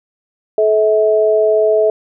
sine tone pair together, 431.4 / 645.5 Hz, A4 / E5, -34 / -37 cents, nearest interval perfect fifth, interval 697 cents, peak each -12 dBFS, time 0.58-1.9 s, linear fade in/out 2 ms, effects none

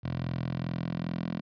10% pulse tone with high-pass filter sweep, 42.49 Hz, F1, 47 cents flat, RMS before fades -33 dBFS, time 0.03-1.41 s, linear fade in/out 20 ms, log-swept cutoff 110 to 190 Hz, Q 2.6, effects resampled to 11025 Hz

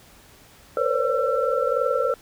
sine tone cluster, 466 / 508 / 529 / 572 / 1344 Hz, A#4 / B4 / C5 / D5 / E6, -1 / +49 / +19 / -46 / +33 cents, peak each -26 dBFS, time 0.77-2.14 s, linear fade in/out 2 ms, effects pink hiss -51 dBFS RMS until 2.21 s

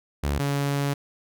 sawtooth tone pair in turn, 71.7 / 141.34 Hz, D2 / C#3, -41 / +34 cents, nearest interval octave, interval 1175 cents, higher second, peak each -19 dBFS, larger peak neither, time 0.23-0.39 / 0.39-0.94 s, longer second, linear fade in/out 10 ms, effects none

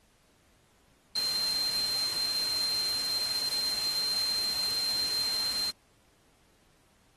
sine tone in noise, 4154 Hz, C8, 13 cents flat, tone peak -28 dBFS, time 1.15-5.71 s, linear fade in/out 10 ms, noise white, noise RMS -38 dBFS, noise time 1.15-5.71 s, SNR +7 dB, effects pink hiss -66 dBFS RMS until 7.16 s + AAC 32 kbps

